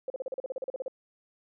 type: tone bursts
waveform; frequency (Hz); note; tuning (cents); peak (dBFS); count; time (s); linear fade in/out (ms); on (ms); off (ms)
sine; 523.3; C5; 0; -30; 14; 0.08-0.881; 2; 21; 39
effects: none